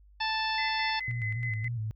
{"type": "harmonic tone", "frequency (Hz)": 880, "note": "A5", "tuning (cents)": 0, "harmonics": [1, 2, 3, 4, 5, 6], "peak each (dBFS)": [-31, -34, -36, -37, -38, -39], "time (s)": [0.2, 1], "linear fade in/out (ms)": 10}
{"type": "tone with tremolo", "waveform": "sine", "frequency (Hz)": 2035, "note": "C7", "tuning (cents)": -49, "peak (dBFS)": -32, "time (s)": [0.58, 1.68], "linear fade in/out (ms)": 2, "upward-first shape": "square", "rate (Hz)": 4.7, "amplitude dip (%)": 60}
{"type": "tone with vibrato", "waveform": "sine", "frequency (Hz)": 113.8, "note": "A#2", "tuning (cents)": -41, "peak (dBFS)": -30, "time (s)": [1.08, 1.91], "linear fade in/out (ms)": 0, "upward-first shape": "square", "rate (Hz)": 3.6, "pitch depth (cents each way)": 78}
{"effects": ["added 50 Hz sine -54 dBFS peak until 1.95 s"]}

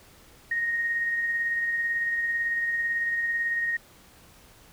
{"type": "tone with tremolo", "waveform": "sine", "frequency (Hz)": 1864.7, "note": "A#6", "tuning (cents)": 0, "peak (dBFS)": -23, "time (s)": [0.51, 3.77], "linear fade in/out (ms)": 5, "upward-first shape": "sine", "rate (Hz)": 18, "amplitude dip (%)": 30, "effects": ["pink hiss -54 dBFS RMS until 4.72 s"]}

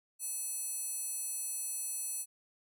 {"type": "tone with high-pass filter", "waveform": "square", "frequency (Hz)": 860, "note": "A5", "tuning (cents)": -40, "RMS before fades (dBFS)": -38, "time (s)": [0.19, 2.26], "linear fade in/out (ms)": 50, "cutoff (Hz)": 9100, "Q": 2.7, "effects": []}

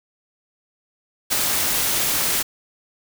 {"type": "noise with ADSR envelope", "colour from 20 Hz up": "white", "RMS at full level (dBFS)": -17, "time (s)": [1.3, 2.43], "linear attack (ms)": 27, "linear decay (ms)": 8, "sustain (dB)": -4, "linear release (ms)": 13, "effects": []}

